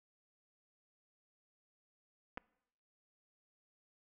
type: clicks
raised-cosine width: 0.5 ms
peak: -28 dBFS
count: 2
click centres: 2.374 / 2.378 s
effects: noise-tail reverb RT60 0.8 s tail -24 dB re dry